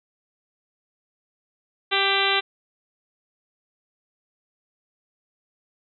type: harmonic tone with a mistuned harmonic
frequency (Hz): 392.3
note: G4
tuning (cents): +1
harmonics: 1 / 2 / 3 / 4 / 5 / 6 / 7 / 8 / 9 / 10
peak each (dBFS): -28 / -28 / -28 / -28 / -28 / -28 / -28 / -28 / -28 / -28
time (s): 1.91-2.41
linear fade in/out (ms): 20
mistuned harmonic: 5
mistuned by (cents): +30
effects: none